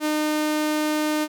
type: tone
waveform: sawtooth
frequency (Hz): 304.7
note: D#4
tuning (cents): -36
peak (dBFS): -17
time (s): 0-1.28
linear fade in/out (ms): 50
effects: none